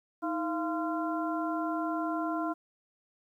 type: harmonic tone with a mistuned harmonic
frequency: 343.7 Hz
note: F4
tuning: 28 cents flat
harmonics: 1 / 2 / 3 / 4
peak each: -32 / -35 / -37 / -38 dBFS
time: 0.22-2.54 s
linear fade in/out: 20 ms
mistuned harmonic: 1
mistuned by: -140 cents
effects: 11-bit